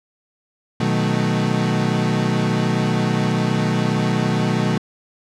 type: chord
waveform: 35% pulse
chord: B dominant seventh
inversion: none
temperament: equal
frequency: 123.47 / 155.56 / 185 / 220 Hz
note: B2 / D#3 / F#3 / A3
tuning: 0 / 0 / 0 / 0 cents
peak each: -21 dBFS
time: 0.8-4.78 s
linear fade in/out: 5 ms
effects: low-pass 6000 Hz 12 dB/octave